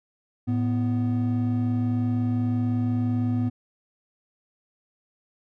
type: tone pair together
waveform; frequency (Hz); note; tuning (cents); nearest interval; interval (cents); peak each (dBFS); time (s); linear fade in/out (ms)
triangle; 109.8 / 247.6; A2 / B3; -3 / +5; octave + major second; 1408; -22; 0.47-3.5; 20
effects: tanh soft clip ceiling -12 dBFS